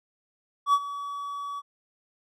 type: tone with ADSR envelope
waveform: triangle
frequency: 1138 Hz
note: C#6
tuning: 45 cents sharp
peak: -14 dBFS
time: 0.66-1.62 s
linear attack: 73 ms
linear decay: 54 ms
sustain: -16 dB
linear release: 37 ms
effects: none